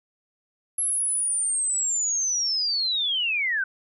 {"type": "linear sweep", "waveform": "sine", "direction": "down", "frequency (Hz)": [11180, 1480], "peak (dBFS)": -22, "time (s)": [0.78, 3.64], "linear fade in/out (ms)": 5, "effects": []}